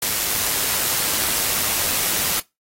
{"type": "noise with amplitude modulation", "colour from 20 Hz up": "white", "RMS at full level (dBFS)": -20, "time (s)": [0.02, 2.4], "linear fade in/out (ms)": 5, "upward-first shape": "sine", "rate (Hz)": 106, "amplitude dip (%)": 30, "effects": ["noise-tail reverb RT60 0.2 s tail -21 dB re dry", "AAC 48 kbps"]}